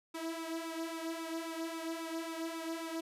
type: tone with flanger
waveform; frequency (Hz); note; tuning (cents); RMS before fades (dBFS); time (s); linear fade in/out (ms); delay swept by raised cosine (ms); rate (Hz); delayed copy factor
sawtooth; 327.6; E4; -11; -40; 0.14-3.01; 10; 0.8 to 2.9; 3.7; +0.65
effects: resampled to 32000 Hz